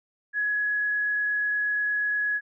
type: tone with frequency modulation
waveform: sine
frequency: 1681 Hz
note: G#6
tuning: 20 cents sharp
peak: -23 dBFS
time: 0.33-2.41 s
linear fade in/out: 50 ms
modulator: 28.4 Hz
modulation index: 0.3
effects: none